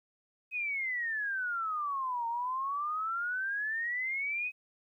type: exponential two-way sweep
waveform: sine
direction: down then up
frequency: 2544 to 917 to 2544 Hz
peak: -31 dBFS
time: 0.51-4.52 s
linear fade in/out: 50 ms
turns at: 2.27 s
effects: 12-bit